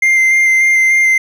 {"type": "tone with vibrato", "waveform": "triangle", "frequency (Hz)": 2093, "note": "C7", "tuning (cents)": 0, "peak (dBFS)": -6, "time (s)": [0.02, 1.18], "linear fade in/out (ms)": 5, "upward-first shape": "square", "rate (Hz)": 3.4, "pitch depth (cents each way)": 10, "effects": []}